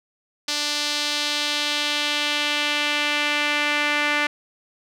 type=tone with band-pass filter sweep; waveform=sawtooth; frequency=294.5 Hz; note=D4; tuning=5 cents sharp; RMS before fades=-23 dBFS; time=0.48-4.27 s; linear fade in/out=5 ms; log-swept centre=4600 to 2100 Hz; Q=1.8; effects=none